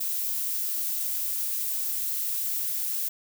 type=noise; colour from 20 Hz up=violet; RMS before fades=-29 dBFS; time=0-3.09 s; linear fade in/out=10 ms; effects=none